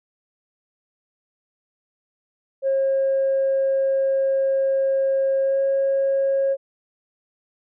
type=tone with pitch glide; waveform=sine; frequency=540 to 544.7 Hz; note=C#5 to C#5; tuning=-45 to -30 cents; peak=-16 dBFS; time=2.62-6.57 s; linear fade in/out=50 ms; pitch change=+15 cents; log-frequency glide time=5.43-5.6 s; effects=tanh soft clip ceiling -14 dBFS